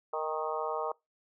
harmonic tone with a mistuned harmonic, 155.56 Hz, D#3, in tune, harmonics 3 / 4 / 5 / 6 / 7 / 8, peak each -36 / -37 / -38 / -39 / -39 / -40 dBFS, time 0.13-0.92 s, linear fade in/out 5 ms, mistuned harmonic 5, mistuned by +28 cents, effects noise-tail reverb RT60 0.2 s tail -24 dB re dry

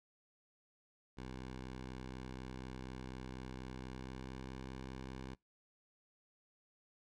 10% pulse tone with pitch glide, 64.1 to 65.07 Hz, C2 to C2, -35 to -9 cents, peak -37 dBFS, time 1.17-5.35 s, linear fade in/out 10 ms, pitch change +26 cents, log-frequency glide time 3.79-4.45 s, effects noise-tail reverb RT60 0.2 s tail -26 dB re dry + low-pass 6000 Hz 12 dB/octave

